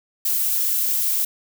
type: noise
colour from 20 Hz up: violet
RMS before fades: -21 dBFS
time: 0.25-1.25 s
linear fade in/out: 5 ms
effects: none